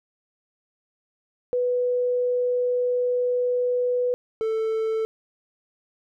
sine / triangle tone pair in turn, 493.9 / 442.8 Hz, B4 / A4, 0 / +11 cents, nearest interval major second, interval 189 cents, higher first, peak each -20 dBFS, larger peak neither, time 1.53-4.14 / 4.41-5.05 s, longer first, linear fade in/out 0 ms, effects none

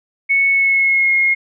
sine tone with pitch glide, 2209 to 2150 Hz, C#7 to C7, -7 to +47 cents, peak -11 dBFS, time 0.29-1.35 s, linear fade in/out 20 ms, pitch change -46 cents, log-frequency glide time 0.5-1.13 s, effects none

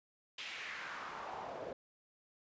pink noise with band-pass filter sweep, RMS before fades -45 dBFS, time 0.38-1.73 s, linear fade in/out 5 ms, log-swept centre 3000 to 510 Hz, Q 2.3, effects resampled to 16000 Hz

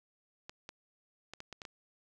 clicks, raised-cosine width 0.2 ms, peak -27 dBFS, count 7, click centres 0.495 / 0.691 / 1.336 / 1.404 / 1.527 / 1.618 / 1.652 s, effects none

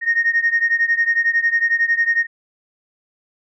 sine beating tone pair, 1851 / 1862 Hz, A#6 / A#6, -13 / -2 cents, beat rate 11 Hz, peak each -16 / -18 dBFS, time 0.01-2.27 s, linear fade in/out 50 ms, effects tanh soft clip ceiling -7 dBFS

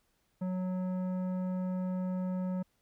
triangle tone with tanh clipping, 184.1 Hz, F#3, 8 cents flat, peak -33 dBFS, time 0.41-2.63 s, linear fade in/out 10 ms, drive 16 dB, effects pink hiss -75 dBFS RMS until 2.81 s

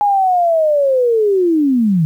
sine linear sweep, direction down, 834 to 151.7 Hz, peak -10 dBFS, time 0.01-2.05 s, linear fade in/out 0 ms, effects 8-bit

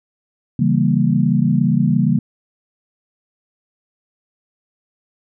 sine chord, C# diminished seventh, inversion none, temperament equal, 138.59 / 164.81 / 196 / 233.1 Hz, C#3 / E3 / G3 / Bb3, 0 / 0 / 0 / 0 cents, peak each -18 dBFS, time 0.59-2.19 s, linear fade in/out 5 ms, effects none

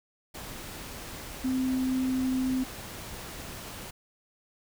sine tone in noise, 258.9 Hz, C4, 18 cents flat, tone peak -25 dBFS, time 1.44-2.64 s, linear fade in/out 10 ms, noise pink, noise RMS -41 dBFS, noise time 0.34-3.91 s, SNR +13 dB, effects none

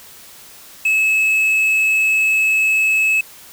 triangle tone with quantisation, 2590 Hz, E7, 31 cents flat, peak -11 dBFS, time 0.85-3.21 s, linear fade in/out 5 ms, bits 6, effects white hiss -41 dBFS RMS until 3.52 s

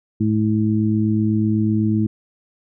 harmonic tone, 108 Hz, A2, 32 cents flat, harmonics 1 / 2 / 3, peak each -20 / -18 / -22 dBFS, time 0.2-2.07 s, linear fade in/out 10 ms, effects none

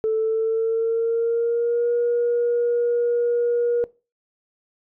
sine tone with pitch glide, 440 to 477.1 Hz, A4 to A#4, 0 to +40 cents, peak -17 dBFS, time 0.04-3.84 s, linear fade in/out 0 ms, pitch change +140 cents, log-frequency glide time 0.14-1.91 s, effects noise-tail reverb RT60 0.3 s tail -21 dB re dry + tanh soft clip ceiling -14 dBFS

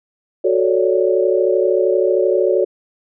sine chord, D major seventh, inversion first, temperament equal, 370 / 440 / 554.4 / 587.3 Hz, F#4 / A4 / C#5 / D5, 0 / 0 / 0 / 0 cents, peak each -16 / -18 / -18 / -22 dBFS, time 0.44-2.65 s, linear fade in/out 10 ms, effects none

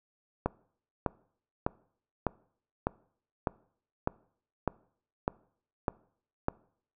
click train, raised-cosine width 1 ms, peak -13 dBFS, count 11, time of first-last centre 0.46-6.484 s, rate 1.66 Hz, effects noise-tail reverb RT60 0.6 s tail -23 dB re dry

